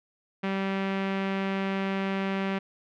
sawtooth tone with low-pass filter, 193.9 Hz, G3, 19 cents flat, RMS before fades -29 dBFS, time 0.43-2.59 s, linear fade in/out 10 ms, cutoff 2500 Hz, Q 1.7, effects none

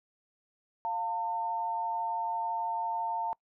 sine tone pair together, 701.1 / 903 Hz, F5 / A5, +7 / +45 cents, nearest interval major third, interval 438 cents, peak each -37 / -30 dBFS, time 0.85-3.33 s, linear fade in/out 0 ms, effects noise-tail reverb RT60 0.1 s tail -25 dB re dry

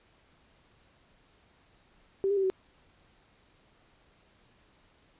sine tone with pitch steps, 389.4 / 404.2 / 387 / 377.6 Hz, G4 / G#4 / G4 / F#4, -12 / -47 / -22 / +35 cents, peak -24 dBFS, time 2.24-2.5 s, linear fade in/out 0 ms, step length 65 ms, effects pink hiss -64 dBFS RMS until 5.19 s + resampled to 8000 Hz

